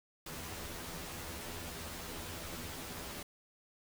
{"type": "noise with comb filter", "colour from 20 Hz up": "pink", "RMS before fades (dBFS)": -44, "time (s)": [0.26, 3.23], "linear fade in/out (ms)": 5, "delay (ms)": 12, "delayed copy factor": 0.95, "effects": []}